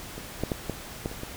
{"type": "clicks", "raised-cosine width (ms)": 2, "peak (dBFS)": [-24, -13, -13, -16, -15, -25, -22], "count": 7, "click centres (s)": [0.18, 0.436, 0.518, 0.697, 1.059, 1.115, 1.234], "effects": ["pink hiss -41 dBFS RMS until 1.36 s"]}